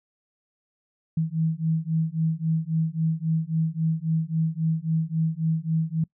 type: beating tone pair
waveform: sine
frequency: 159.2 / 162.9 Hz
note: D#3 / E3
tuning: +40 / -20 cents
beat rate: 3.7 Hz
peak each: -25 dBFS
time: 1.17-6.04 s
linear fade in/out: 5 ms
effects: noise-tail reverb RT60 0.1 s tail -24 dB re dry